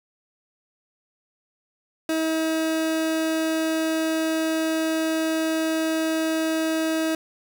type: tone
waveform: 30% pulse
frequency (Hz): 320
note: D#4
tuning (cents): +49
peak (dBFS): -19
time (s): 2.09-7.15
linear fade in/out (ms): 2
effects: none